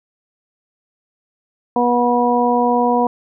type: harmonic tone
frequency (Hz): 242.8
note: B3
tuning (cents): -29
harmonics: 1 / 2 / 3 / 4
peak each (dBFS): -18 / -18 / -18 / -18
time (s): 1.76-3.07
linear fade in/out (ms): 2
effects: none